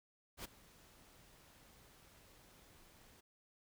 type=noise with ADSR envelope; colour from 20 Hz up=pink; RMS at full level=-44 dBFS; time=0.37-3.21 s; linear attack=76 ms; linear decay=13 ms; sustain=-20 dB; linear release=10 ms; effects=none